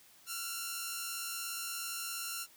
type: tone pair together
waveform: 5% pulse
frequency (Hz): 1358 / 1435.1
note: F6 / F6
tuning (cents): -49 / +47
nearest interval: minor second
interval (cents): 96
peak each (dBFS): -27 / -32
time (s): 0.26-2.47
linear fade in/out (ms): 50
effects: white hiss -61 dBFS RMS until 2.56 s + high-pass 60 Hz 12 dB/octave